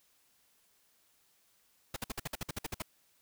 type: noise bursts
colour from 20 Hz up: pink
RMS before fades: -37 dBFS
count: 12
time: 1.94-2.822 s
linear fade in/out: 5 ms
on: 24 ms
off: 54 ms
effects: white hiss -70 dBFS RMS until 3.21 s